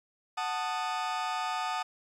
40% pulse chord, D# diminished, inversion first, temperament equal with one note detuned, 740 / 880 / 1234.5 Hz, F#5 / A5 / D#6, 0 / 0 / -14 cents, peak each -34 dBFS, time 0.37-1.83 s, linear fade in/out 10 ms, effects low-pass 6000 Hz 12 dB/octave + 11-bit

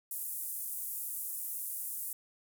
white band-pass noise, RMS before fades -39 dBFS, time 0.11-2.13 s, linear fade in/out 2 ms, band 9600 to 16000 Hz, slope 24 dB/octave, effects none

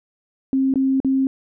sine tone with dropouts, 266.8 Hz, C4, 34 cents sharp, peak -15 dBFS, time 0.53-1.27 s, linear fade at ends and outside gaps 1 ms, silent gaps 0.739-0.757 / 1.002-1.047 s, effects none

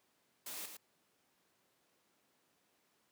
white noise with echo, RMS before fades -45 dBFS, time 0.46-0.66 s, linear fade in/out 5 ms, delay 110 ms, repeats 1, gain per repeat -6 dB, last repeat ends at 0.77 s, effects pink hiss -75 dBFS RMS until 3.11 s + high-pass 200 Hz 12 dB/octave

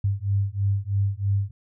sine beating tone pair, 98 / 101.1 Hz, G2 / G#2, 0 / -46 cents, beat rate 3.1 Hz, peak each -24 dBFS, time 0.04-1.51 s, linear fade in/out 5 ms, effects none

